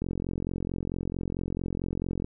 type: click train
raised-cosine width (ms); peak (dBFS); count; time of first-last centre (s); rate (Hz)
3; -18; 100; 0.02-2.245; 44.5
effects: none

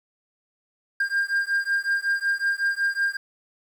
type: beating tone pair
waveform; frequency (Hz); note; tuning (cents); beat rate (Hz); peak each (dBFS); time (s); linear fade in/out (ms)
triangle; 1600 / 1605.4; G6 / G6; +35 / +41; 5.4; -23; 1-3.17; 5
effects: 9-bit

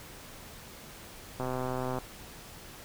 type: click train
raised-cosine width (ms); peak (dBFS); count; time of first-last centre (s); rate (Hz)
1; -20; 76; 1.4-1.986; 128
effects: pink hiss -48 dBFS RMS until 2.84 s

